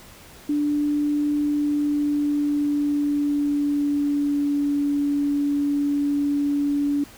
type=tone with pitch glide; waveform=sine; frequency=293.7 to 287 Hz; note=D4 to D4; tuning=0 to -40 cents; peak=-19 dBFS; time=0.49-7.04 s; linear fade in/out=5 ms; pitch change=-40 cents; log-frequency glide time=1.4-4.76 s; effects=pink hiss -46 dBFS RMS until 7.17 s